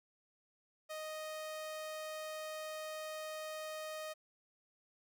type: tone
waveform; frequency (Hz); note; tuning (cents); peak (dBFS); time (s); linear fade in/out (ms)
sawtooth; 622.3; D#5; 0; -38; 0.89-4.14; 20
effects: none